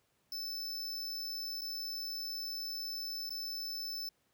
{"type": "tone with dropouts", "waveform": "square", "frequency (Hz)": 5274, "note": "E8", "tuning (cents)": 0, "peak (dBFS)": -38, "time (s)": [0.32, 4.09], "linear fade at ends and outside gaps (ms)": 2, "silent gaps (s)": [[1.61, 1.617], [3.294, 3.305]], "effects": ["pink hiss -75 dBFS RMS until 4.33 s", "high-pass 80 Hz 12 dB/octave"]}